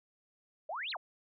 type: exponential two-way sweep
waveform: sine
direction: up then down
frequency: 570 to 4369 to 570 Hz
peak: -36 dBFS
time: 0.69-0.97 s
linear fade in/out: 5 ms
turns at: 0.91 s
effects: none